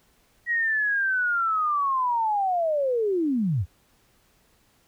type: linear sweep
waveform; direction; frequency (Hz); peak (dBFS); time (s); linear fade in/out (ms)
sine; down; 1915 to 73.4; -21; 0.46-3.66; 50
effects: pink hiss -63 dBFS RMS until 4.87 s